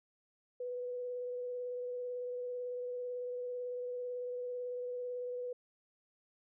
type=tone with vibrato; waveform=sine; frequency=493.9 Hz; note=B4; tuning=in tune; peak=-37 dBFS; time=0.6-5.53 s; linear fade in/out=5 ms; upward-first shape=sine; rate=18 Hz; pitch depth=14 cents each way; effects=none